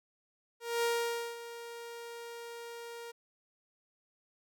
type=tone with ADSR envelope; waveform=sawtooth; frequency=468.7 Hz; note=A#4; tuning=9 cents sharp; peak=-24 dBFS; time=0.6-3.12 s; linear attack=230 ms; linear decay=530 ms; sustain=-15 dB; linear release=15 ms; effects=none